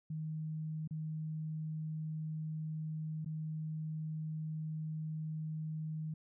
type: tone with dropouts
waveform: sine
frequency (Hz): 156.4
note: D#3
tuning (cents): +9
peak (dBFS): -37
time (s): 0.1-6.14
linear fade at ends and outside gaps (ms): 5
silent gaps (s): 0.876-0.908 / 3.247-3.259
effects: none